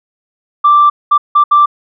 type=tone bursts at uneven times; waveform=sine; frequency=1174.7 Hz; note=D6; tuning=in tune; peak=-3 dBFS; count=4; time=0.64-0.9 / 1.11-1.18 / 1.35-1.44 / 1.51-1.66 s; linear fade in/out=10 ms; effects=tanh soft clip ceiling 0 dBFS